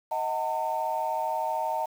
sine tone cluster, 630 / 743 / 904 Hz, D#5 / F#5 / A5, +21 / +7 / +47 cents, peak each -31 / -32 / -28 dBFS, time 0.11-1.86 s, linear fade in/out 10 ms, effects tanh soft clip ceiling -18 dBFS + 8-bit

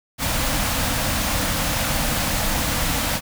pink band-stop noise, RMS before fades -22 dBFS, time 0.18-3.21 s, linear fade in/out 50 ms, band 320 to 480 Hz, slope 96 dB/octave, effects none

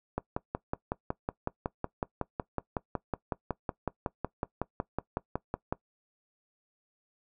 click train, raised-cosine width 1 ms, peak -16 dBFS, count 31, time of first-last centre 0.18-5.725 s, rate 5.41 Hz, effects noise-tail reverb RT60 0.1 s tail -20 dB re dry

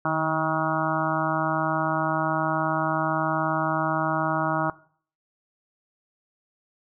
harmonic tone with a mistuned harmonic, 158.8 Hz, D#3, 36 cents sharp, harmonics 1 / 2 / 4 / 5 / 6 / 7 / 8 / 9, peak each -30 / -30 / -30 / -30 / -30 / -30 / -30 / -30 dBFS, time 0.05-4.7 s, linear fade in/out 2 ms, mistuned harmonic 1, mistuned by -42 cents, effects noise-tail reverb RT60 0.5 s tail -19 dB re dry

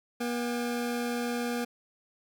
25% pulse tone pair together, 240 / 805.8 Hz, B3 / G5, -49 / +48 cents, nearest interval octave + major sixth, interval 2097 cents, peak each -26 / -36 dBFS, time 0.2-1.65 s, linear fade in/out 10 ms, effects none

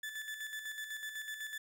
35% pulse tone with tremolo, 1743 Hz, A6, 17 cents flat, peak -37 dBFS, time 0.03-1.58 s, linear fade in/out 5 ms, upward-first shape square, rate 8 Hz, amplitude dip 50%, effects none

